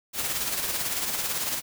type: noise with tremolo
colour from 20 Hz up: white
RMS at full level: -27 dBFS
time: 0.13-1.62 s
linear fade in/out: 50 ms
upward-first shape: sine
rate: 18 Hz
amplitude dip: 45%
effects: none